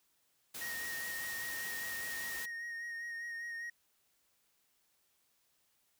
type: noise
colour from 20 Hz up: white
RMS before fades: -44 dBFS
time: 0.54-2.46 s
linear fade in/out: 10 ms
type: tone with vibrato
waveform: triangle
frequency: 1864.7 Hz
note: A#6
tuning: in tune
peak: -38 dBFS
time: 0.61-3.7 s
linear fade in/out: 5 ms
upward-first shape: sine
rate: 5 Hz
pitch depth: 24 cents each way
effects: white hiss -75 dBFS RMS until 5.99 s